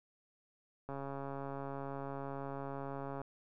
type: click train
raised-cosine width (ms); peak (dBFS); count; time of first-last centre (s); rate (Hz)
1; -29; 322; 0.89-3.216; 138
effects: none